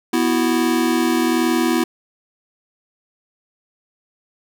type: chord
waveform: square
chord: B suspended fourth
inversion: none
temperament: just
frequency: 246.9 / 329.3 / 370.4 Hz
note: B3 / E4 / F#4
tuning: 0 / -2 / +2 cents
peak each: -20 / -19 / -25 dBFS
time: 0.13-1.84 s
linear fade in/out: 5 ms
effects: none